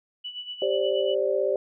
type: tone with tremolo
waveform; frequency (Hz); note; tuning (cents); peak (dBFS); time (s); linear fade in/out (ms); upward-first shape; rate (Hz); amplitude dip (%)
sine; 2960; F#7; 0; -31; 0.24-1.15; 10; sine; 8.4; 70
type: chord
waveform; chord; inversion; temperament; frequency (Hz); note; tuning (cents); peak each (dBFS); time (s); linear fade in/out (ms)
sine; G suspended fourth; none; equal with one note detuned; 392 / 530.9 / 587.3; G4 / C5 / D5; 0 / +25 / 0; -26; 0.62-1.56; 2
effects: none